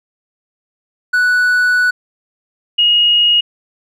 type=tone pair in turn; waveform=triangle / sine; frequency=1480 / 2876 Hz; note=F#6 / F#7; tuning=0 / -50 cents; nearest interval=octave; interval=1150 cents; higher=second; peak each=-8 dBFS; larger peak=neither; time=1.13-1.91 / 2.78-3.41 s; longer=first; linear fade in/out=10 ms; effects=none